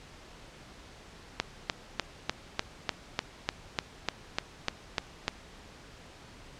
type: click train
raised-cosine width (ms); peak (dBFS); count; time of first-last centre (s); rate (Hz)
0.2; -9; 14; 1.4-5.281; 3.35
effects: pink hiss -51 dBFS RMS until 6.59 s + low-pass 6000 Hz 12 dB/octave